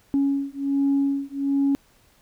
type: beating tone pair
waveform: sine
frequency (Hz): 277.2 / 278.5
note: C#4 / C#4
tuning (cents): 0 / +8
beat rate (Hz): 1.3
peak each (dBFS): -22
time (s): 0.14-1.75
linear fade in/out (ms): 0
effects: tanh soft clip ceiling -14 dBFS + pink hiss -59 dBFS RMS until 2.21 s